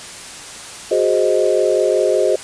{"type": "chord", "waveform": "sine", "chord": "Ab dominant seventh", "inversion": "third", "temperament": "equal", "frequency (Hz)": [370, 415.3, 523.3, 622.3], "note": ["Gb4", "Ab4", "C5", "Eb5"], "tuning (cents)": [0, 0, 0, 0], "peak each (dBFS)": -18, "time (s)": [0.91, 2.36], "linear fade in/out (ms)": 5, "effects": ["white hiss -33 dBFS RMS until 2.43 s", "resampled to 22050 Hz"]}